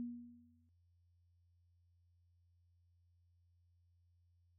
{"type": "tone with exponential decay", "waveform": "sine", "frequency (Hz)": 240, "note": "B3", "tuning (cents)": -49, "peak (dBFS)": -38, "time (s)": [0, 0.69], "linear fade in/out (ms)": 0, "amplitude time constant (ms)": 150, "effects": ["added 87 Hz sine -70 dBFS peak until 4.58 s"]}